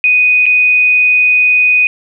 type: tone with dropouts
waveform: sine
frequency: 2489 Hz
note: D#7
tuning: in tune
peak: -6 dBFS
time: 0.04-1.87 s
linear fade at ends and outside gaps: 1 ms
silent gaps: 0.457-0.464 s
effects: none